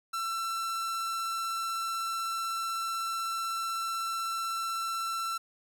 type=tone; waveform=45% pulse; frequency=1342 Hz; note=E6; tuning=31 cents sharp; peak=-31 dBFS; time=0.13-5.38 s; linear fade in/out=10 ms; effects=none